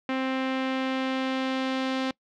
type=tone with low-pass filter sweep; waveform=sawtooth; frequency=262.7 Hz; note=C4; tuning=7 cents sharp; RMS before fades=-28 dBFS; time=0.09-2.11 s; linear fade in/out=2 ms; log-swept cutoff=2600 to 3900 Hz; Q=1.5; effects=noise-tail reverb RT60 0.1 s tail -23 dB re dry